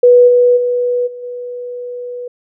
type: tone with level steps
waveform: sine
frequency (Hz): 490.1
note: B4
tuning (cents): -13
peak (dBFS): -3 / -6 / -12 / -26 / -22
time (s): 0.03-2.28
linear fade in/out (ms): 5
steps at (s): 0.27 / 0.56 / 1.06 / 1.22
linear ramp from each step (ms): 20
effects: none